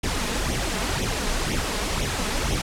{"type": "noise with flanger", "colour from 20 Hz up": "pink", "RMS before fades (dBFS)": -25, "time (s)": [0.03, 2.62], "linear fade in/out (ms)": 10, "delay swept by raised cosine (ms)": [0.32, 4.82], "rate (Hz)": 2, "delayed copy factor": 0.65, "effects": ["low-pass 9000 Hz 12 dB/octave"]}